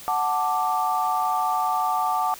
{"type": "chord", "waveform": "sine", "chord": "D major", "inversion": "first", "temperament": "equal", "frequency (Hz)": [740, 880, 1174.7], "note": ["F#5", "A5", "D6"], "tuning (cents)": [0, 0, 0], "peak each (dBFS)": -25, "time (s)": [0.08, 2.34], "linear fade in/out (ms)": 0, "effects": ["white hiss -42 dBFS RMS until 2.39 s"]}